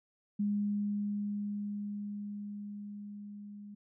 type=tone with level ramp; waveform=sine; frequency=205.3 Hz; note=G#3; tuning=20 cents flat; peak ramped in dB=-28 to -45 dBFS; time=0.39-3.75 s; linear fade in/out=10 ms; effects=none